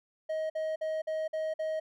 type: tone bursts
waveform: triangle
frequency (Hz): 630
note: D#5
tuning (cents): +21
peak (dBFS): -28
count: 6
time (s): 0.29-1.8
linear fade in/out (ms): 10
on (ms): 210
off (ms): 50
effects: none

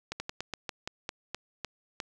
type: slowing click train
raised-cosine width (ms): 0.2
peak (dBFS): -17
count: 11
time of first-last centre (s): 0.12-2.002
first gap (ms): 80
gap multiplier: 1.18
effects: none

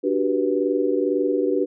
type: chord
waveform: sine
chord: G major seventh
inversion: second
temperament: equal with one note detuned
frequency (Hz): 293.7 / 370 / 392 / 489.1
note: D4 / F#4 / G4 / B4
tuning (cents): 0 / 0 / 0 / -17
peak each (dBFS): -24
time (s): 0.03-1.66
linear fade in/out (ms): 20
effects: none

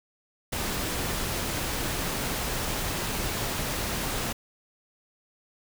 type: noise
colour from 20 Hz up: pink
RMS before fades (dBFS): -30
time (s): 0.52-4.33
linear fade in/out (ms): 10
effects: none

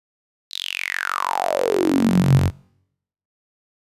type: tone with high-pass filter sweep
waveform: sawtooth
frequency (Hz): 46.25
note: F#1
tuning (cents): 0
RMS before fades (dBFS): -19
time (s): 0.5-2.51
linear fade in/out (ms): 50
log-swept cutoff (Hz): 4200 to 96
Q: 9.3
effects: noise-tail reverb RT60 0.8 s tail -25 dB re dry + resampled to 32000 Hz

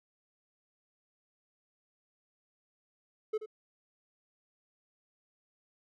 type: tone with echo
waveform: triangle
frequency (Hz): 431.7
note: A4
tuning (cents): -33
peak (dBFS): -27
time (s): 3.33-3.38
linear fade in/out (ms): 10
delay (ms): 81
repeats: 1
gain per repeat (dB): -11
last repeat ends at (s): 3.461
effects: none

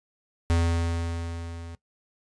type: tone with level ramp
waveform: square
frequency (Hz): 84.2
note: E2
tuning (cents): +37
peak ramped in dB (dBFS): -20 to -39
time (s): 0.5-1.75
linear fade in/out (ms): 0
effects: noise-tail reverb RT60 0.1 s tail -19 dB re dry + resampled to 22050 Hz

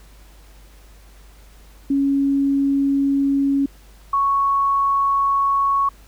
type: tone pair in turn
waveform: sine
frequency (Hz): 277.2 / 1108.8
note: C#4 / C#6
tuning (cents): 0 / 0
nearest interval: 2 octaves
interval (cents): 2400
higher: second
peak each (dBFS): -15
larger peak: neither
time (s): 1.9-3.66 / 4.13-5.89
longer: neither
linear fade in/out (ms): 5
effects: added 50 Hz sine -44 dBFS peak until 6.07 s + pink hiss -52 dBFS RMS until 6.07 s

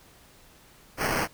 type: noise with sample-and-hold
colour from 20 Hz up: white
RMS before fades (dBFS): -27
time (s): 0.97-1.28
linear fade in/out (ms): 50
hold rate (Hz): 3675
effects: pink hiss -55 dBFS RMS until 1.33 s

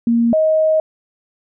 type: tone pair in turn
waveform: sine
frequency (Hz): 233.4 / 629.1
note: A#3 / D#5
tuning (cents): +2 / +19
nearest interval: octave + perfect fourth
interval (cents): 1717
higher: second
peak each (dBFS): -11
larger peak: neither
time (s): 0.07-0.33 / 0.33-0.8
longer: second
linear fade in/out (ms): 2
effects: none

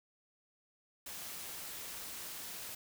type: noise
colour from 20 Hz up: white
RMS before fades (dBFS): -45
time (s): 1.06-2.75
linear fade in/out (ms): 5
effects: none

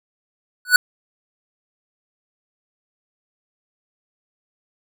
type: tone with exponential growth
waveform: square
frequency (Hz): 1480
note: F#6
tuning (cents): 0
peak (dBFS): -4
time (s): 0.65-0.76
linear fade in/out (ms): 2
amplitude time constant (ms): 22
effects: none

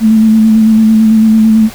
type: tone with vibrato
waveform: sine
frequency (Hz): 220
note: A3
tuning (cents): 0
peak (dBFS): -3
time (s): 0-1.7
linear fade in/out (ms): 50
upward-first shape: square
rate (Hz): 9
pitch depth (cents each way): 19
effects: pink hiss -30 dBFS RMS until 1.74 s

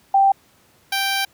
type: tone pair in turn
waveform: sine / 10% pulse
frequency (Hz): 784 / 784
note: G5 / G5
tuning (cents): 0 / 0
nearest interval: unison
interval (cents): 0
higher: neither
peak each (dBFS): -11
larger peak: neither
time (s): 0.14-0.32 / 0.92-1.25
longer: second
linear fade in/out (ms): 5
effects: pink hiss -56 dBFS RMS until 1.33 s + high-pass 80 Hz 12 dB/octave

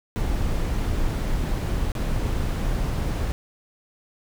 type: noise with dropouts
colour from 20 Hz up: brown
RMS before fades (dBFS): -24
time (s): 0.16-3.32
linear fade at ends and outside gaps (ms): 0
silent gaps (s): 1.918-1.952
effects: none

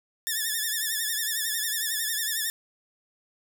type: tone with vibrato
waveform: 5% pulse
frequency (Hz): 1768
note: A6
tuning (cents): +8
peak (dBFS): -16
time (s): 0.27-2.5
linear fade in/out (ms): 0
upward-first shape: triangle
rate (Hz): 11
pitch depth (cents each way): 96
effects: none

